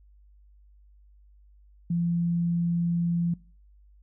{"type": "tone", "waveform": "sine", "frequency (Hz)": 171, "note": "F3", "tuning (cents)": -36, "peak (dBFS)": -23, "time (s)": [1.9, 3.34], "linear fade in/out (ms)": 5, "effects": ["noise-tail reverb RT60 0.4 s tail -22 dB re dry", "added 50 Hz sine -53 dBFS peak until 4.02 s"]}